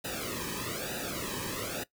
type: noise with flanger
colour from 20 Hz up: pink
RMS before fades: -36 dBFS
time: 0.04-1.84 s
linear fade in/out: 10 ms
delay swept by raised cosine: 0.91 to 1.45 ms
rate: 1.1 Hz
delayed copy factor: -0.95
effects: noise-tail reverb RT60 0.1 s tail -18 dB re dry